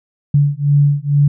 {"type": "beating tone pair", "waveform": "sine", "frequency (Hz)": [142.8, 145], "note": ["D3", "D3"], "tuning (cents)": [-48, -22], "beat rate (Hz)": 2.2, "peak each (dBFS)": -13, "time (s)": [0.34, 1.28], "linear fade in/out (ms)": 5, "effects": []}